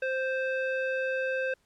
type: tone with low-pass filter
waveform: square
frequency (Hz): 523.3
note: C5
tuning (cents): 0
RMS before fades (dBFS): -30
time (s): 0.02-1.54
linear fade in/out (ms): 5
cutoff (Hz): 2100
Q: 9
effects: pink hiss -70 dBFS RMS until 1.65 s + low-pass 11000 Hz 12 dB/octave